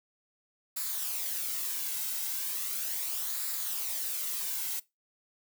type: noise with flanger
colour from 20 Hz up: blue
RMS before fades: -34 dBFS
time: 0.76-4.8 s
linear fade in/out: 10 ms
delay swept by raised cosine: 0.33 to 1.73 ms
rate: 0.37 Hz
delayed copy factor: -0.5
effects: noise-tail reverb RT60 0.2 s tail -20 dB re dry